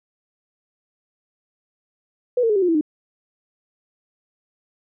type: tone with pitch steps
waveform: sine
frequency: 493.9 / 455.5 / 420.1 / 387.5 / 357.4 / 329.6 / 304 Hz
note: B4 / A#4 / G#4 / G4 / F4 / E4 / D#4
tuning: 0 / -40 / +20 / -20 / +40 / 0 / -40 cents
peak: -15 dBFS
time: 2.37-2.811 s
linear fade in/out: 5 ms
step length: 63 ms
effects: none